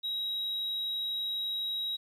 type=tone; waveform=sine; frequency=3833 Hz; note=A#7; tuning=47 cents sharp; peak=-29 dBFS; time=0.03-1.97 s; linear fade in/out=20 ms; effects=tanh soft clip ceiling -29 dBFS + 11-bit